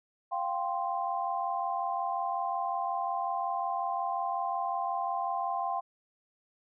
sine chord, F suspended second, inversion none, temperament equal, 698.5 / 784 / 1046.5 Hz, F5 / G5 / C6, 0 / 0 / 0 cents, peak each -34 / -33 / -34 dBFS, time 0.31-5.81 s, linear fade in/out 20 ms, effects none

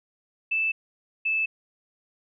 sine tone pair in turn, 2637 / 2624 Hz, E7 / E7, 0 / -9 cents, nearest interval unison, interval 9 cents, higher first, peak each -22 dBFS, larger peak neither, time 0.51-0.72 / 1.25-1.46 s, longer neither, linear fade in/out 10 ms, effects none

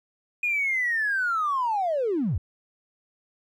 triangle linear sweep, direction down, 2471 to 62.4 Hz, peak -19 dBFS, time 0.43-2.38 s, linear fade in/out 5 ms, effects tanh soft clip ceiling -20 dBFS

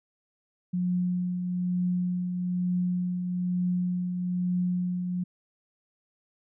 sine tone with tremolo, 179.5 Hz, F3, 48 cents sharp, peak -23 dBFS, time 0.73-5.24 s, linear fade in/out 10 ms, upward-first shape triangle, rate 1.1 Hz, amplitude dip 45%, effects none

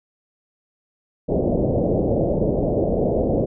white low-pass noise, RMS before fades -20 dBFS, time 1.28-3.46 s, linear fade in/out 20 ms, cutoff 620 Hz, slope 48 dB/octave, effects none

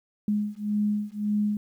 sine beating tone pair, 207.8 / 209.6 Hz, G#3 / G#3, +1 / +16 cents, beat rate 1.8 Hz, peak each -27 dBFS, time 0.28-1.57 s, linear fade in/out 2 ms, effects 10-bit

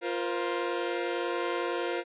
sawtooth chord, F suspended fourth, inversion none, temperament equal with one note detuned, 349.2 / 472.4 / 523.3 Hz, F4 / Bb4 / C5, 0 / +23 / 0 cents, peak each -28 / -30 / -31 dBFS, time 0.01-2.04 s, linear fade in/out 50 ms, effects resampled to 8000 Hz

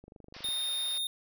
click train, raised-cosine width 2 ms, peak -37 dBFS, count 12, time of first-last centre 0.04-0.487 s, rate 24.6 Hz
white band-pass noise, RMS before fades -49 dBFS, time 0.34-0.98 s, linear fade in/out 0 ms, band 480 to 5400 Hz, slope 96 dB/octave
square tone, 3667 Hz, A#7, 29 cents flat, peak -31 dBFS, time 0.44-1.07 s, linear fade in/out 2 ms
effects none

